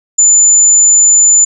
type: tone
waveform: sine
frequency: 7040 Hz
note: A8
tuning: in tune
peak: -3 dBFS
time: 0.18-1.45 s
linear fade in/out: 10 ms
effects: none